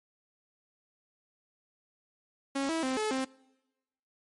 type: tone with pitch steps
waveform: sawtooth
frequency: 274.6 / 325.5 / 260.9 / 430.2 / 263.2 Hz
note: C#4 / E4 / C4 / A4 / C4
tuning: -16 / -22 / -5 / -39 / +10 cents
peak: -25 dBFS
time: 2.55-3.25 s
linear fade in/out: 10 ms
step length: 140 ms
effects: noise-tail reverb RT60 1.0 s tail -24 dB re dry + MP3 48 kbps